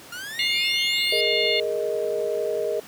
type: exponential sweep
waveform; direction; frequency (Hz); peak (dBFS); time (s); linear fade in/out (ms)
sawtooth; up; 1392 to 5000; -29; 0.12-1.21; 5
type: harmonic tone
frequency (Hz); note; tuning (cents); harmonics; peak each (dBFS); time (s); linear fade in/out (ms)
711; F5; +31; 3 / 4 / 5 / 6; -25 / -26 / -27 / -28; 0.39-1.6; 2
type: chord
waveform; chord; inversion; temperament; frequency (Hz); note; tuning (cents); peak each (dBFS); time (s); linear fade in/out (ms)
sine; Ab suspended second; none; equal; 415.3 / 466.2 / 622.3; Ab4 / Bb4 / Eb5; 0 / 0 / 0; -27; 1.12-2.8; 5
effects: pink hiss -44 dBFS RMS until 2.87 s + high-pass 150 Hz 12 dB/octave